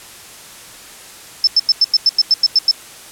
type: tone bursts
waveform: sine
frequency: 5274 Hz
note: E8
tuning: in tune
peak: -7 dBFS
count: 11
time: 1.44-2.712 s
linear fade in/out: 2 ms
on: 32 ms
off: 92 ms
effects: white hiss -37 dBFS RMS until 3.11 s + low-pass 11000 Hz 12 dB/octave